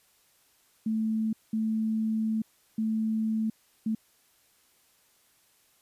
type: tone bursts at uneven times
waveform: sine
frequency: 220 Hz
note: A3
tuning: in tune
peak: -25 dBFS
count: 4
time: 0.86-1.33 / 1.53-2.42 / 2.78-3.5 / 3.86-3.95 s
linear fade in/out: 5 ms
effects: white hiss -65 dBFS RMS until 5.81 s + resampled to 32000 Hz